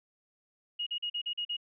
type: tone bursts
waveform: sine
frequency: 2878 Hz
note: F#7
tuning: 49 cents flat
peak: -31 dBFS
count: 7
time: 0.79-1.568 s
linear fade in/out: 10 ms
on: 76 ms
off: 41 ms
effects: none